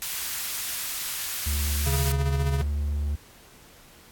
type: high-pass noise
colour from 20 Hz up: white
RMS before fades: -31 dBFS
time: 0.02-2.12 s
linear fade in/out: 0 ms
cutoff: 1200 Hz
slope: 12 dB/octave
type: tone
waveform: triangle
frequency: 72.9 Hz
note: D2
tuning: 12 cents flat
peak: -22 dBFS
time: 1.46-3.16 s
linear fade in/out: 10 ms
type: tone with tremolo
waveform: square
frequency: 137.9 Hz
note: C#3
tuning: 9 cents flat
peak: -24 dBFS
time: 1.86-2.62 s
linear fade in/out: 10 ms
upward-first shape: sine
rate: 15 Hz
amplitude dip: 50%
effects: pink hiss -52 dBFS RMS until 4.11 s + AAC 64 kbps